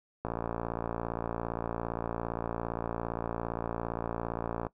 click train, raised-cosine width 1 ms, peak -19 dBFS, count 255, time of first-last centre 0.25-4.667 s, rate 57.5 Hz, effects noise-tail reverb RT60 0.1 s tail -20 dB re dry

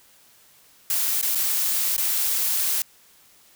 blue noise with dropouts, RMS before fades -23 dBFS, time 0.9-2.82 s, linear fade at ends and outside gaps 2 ms, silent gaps 1.214-1.227 / 1.35-1.354 / 1.966-1.979 s, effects white hiss -55 dBFS RMS until 3.55 s

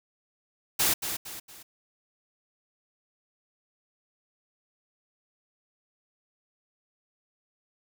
white noise with echo, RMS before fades -24 dBFS, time 0.79-0.94 s, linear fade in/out 10 ms, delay 230 ms, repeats 3, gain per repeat -8 dB, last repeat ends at 1.63 s, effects none

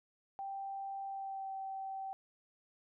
sine tone with pitch glide, 784 to 773.2 Hz, G5 to G5, 0 to -24 cents, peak -39 dBFS, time 0.39-2.13 s, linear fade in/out 0 ms, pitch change -24 cents, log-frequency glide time 1.06-1.52 s, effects none

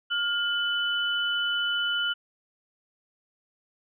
sine tone pair together, 1413.5 / 2995 Hz, F6 / F#7, +20 / +20 cents, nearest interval octave + minor second, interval 1300 cents, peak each -27 dBFS, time 0.1-2.14 s, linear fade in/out 20 ms, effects none

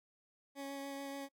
20% pulse tone with vibrato, 277.2 Hz, C#4, in tune, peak -37 dBFS, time 0.55-1.29 s, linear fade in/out 50 ms, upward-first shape sine, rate 6.9 Hz, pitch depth 11 cents each way, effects noise-tail reverb RT60 0.1 s tail -25 dB re dry

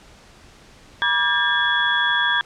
sine tone cluster, 965 / 1170 / 1615 / 1767 / 3368 Hz, B5 / D6 / G#6 / A6 / G#7, -40 / -7 / -49 / +7 / +24 cents, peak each -25 / -28 / -19 / -28 / -23 dBFS, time 1.02-2.41 s, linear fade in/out 0 ms, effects pink hiss -48 dBFS RMS until 2.45 s + low-pass 7000 Hz 12 dB/octave

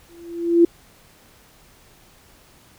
sine tone with exponential growth, 340.3 Hz, F4, 45 cents flat, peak -7 dBFS, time 0.09-0.65 s, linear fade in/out 5 ms, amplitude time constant 120 ms, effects pink hiss -52 dBFS RMS until 2.78 s

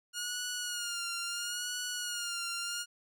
10% pulse tone with vibrato, 1428 Hz, F6, 38 cents sharp, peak -26 dBFS, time 0.13-2.86 s, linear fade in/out 50 ms, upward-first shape sine, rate 0.74 Hz, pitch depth 51 cents each way, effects none

